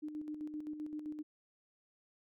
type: tone with tremolo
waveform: sine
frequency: 303.1 Hz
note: D#4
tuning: 45 cents flat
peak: -38 dBFS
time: 0.02-1.23 s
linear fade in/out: 20 ms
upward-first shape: square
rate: 7.7 Hz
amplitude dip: 50%
effects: none